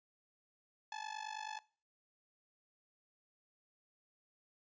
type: tone with amplitude modulation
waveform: sawtooth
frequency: 863 Hz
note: A5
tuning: 34 cents flat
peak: -35 dBFS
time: 0.92-1.59 s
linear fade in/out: 2 ms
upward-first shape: sine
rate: 49.4 Hz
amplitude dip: 90%
effects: noise-tail reverb RT60 0.4 s tail -21 dB re dry + resampled to 16000 Hz